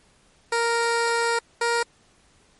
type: tone pair in turn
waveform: 15% pulse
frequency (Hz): 466.2 / 469.7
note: A#4 / A#4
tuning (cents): 0 / +13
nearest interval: unison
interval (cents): 13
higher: second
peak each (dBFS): -14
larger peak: neither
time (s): 0.52-1.39 / 1.61-1.83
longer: first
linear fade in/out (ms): 5
effects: pink hiss -59 dBFS RMS until 2.59 s + MP3 48 kbps